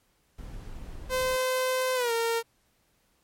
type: noise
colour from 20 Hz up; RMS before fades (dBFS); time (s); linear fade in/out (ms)
brown; -40; 0.38-1.37; 5
type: tone with pitch glide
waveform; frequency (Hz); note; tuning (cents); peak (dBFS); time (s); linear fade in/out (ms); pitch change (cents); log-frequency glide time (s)
sawtooth; 514 to 460.6; C5 to A#4; -31 to -21; -21; 1.09-2.43; 50; -190; 1.95-2.12
effects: pink hiss -69 dBFS RMS until 3.23 s + MP3 64 kbps